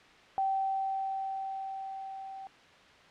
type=tone with level ramp; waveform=sine; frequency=774 Hz; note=G5; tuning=22 cents flat; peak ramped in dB=-26 to -41 dBFS; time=0.38-2.47 s; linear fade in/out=0 ms; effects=white hiss -56 dBFS RMS until 3.1 s + low-pass 3000 Hz 12 dB/octave